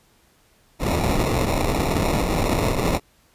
pink noise with sample-and-hold, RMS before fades -21 dBFS, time 0.79-3 s, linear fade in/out 50 ms, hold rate 1575 Hz, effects pink hiss -59 dBFS RMS until 3.34 s + resampled to 32000 Hz

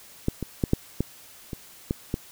clicks, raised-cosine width 3 ms, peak -9 / -16 / -9 / -6 / -10 / -19 / -11 / -12 dBFS, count 8, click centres 0.284 / 0.427 / 0.638 / 0.734 / 1.006 / 1.532 / 1.909 / 2.141 s, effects white hiss -49 dBFS RMS until 2.31 s

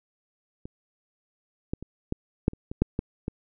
clicks, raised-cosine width 3 ms, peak -25 / -15 / -25 / -14 / -6 / -28 / -21 / -7 / -13 / -16 dBFS, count 10, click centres 0.655 / 1.735 / 1.826 / 2.124 / 2.481 / 2.534 / 2.715 / 2.82 / 2.991 / 3.281 s, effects none

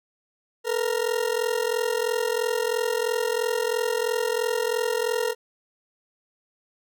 40% pulse ring-modulated tone, 466.2 Hz, A#4, in tune, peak -19 dBFS, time 0.64-5.35 s, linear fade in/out 50 ms, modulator 21.5 Hz, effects none

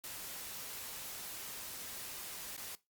white noise with dropouts, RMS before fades -45 dBFS, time 0.04-2.75 s, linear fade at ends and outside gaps 0 ms, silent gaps 2.565-2.578 s, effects noise-tail reverb RT60 0.2 s tail -18 dB re dry + Opus 48 kbps

